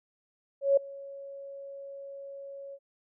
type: tone with ADSR envelope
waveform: sine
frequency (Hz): 554.4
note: C#5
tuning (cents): 0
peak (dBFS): -17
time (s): 0.61-2.79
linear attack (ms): 160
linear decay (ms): 5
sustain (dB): -23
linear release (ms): 54
effects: none